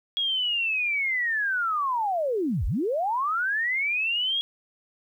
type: linear two-way sweep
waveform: sine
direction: down then up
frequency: 3322 to 35.9 to 3322 Hz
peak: -23 dBFS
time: 0.17-4.41 s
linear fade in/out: 0 ms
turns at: 2.66 s
effects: 10-bit